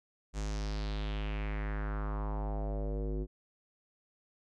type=tone with low-pass filter sweep; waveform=square; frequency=51.91 Hz; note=G#1; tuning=in tune; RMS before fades=-35 dBFS; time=0.33-3.27 s; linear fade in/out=50 ms; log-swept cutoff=7400 to 360 Hz; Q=3; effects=none